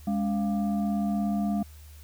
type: tone with frequency modulation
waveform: sine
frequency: 206.1 Hz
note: G#3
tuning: 13 cents flat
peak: -24 dBFS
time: 0.07-1.63 s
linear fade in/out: 5 ms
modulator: 489 Hz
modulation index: 0.65
effects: added 75 Hz sine -45 dBFS peak until 2.03 s + white hiss -56 dBFS RMS until 2.03 s